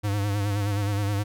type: tone with vibrato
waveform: square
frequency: 101.7 Hz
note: G#2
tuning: 36 cents flat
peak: -24 dBFS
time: 0.03-1.24 s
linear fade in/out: 20 ms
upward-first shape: sine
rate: 9.5 Hz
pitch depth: 53 cents each way
effects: none